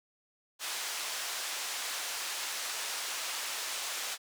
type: band-pass noise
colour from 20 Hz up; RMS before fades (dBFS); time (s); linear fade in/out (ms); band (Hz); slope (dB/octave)
white; -37; 0.59-4.18; 50; 650 to 7400; 12
effects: none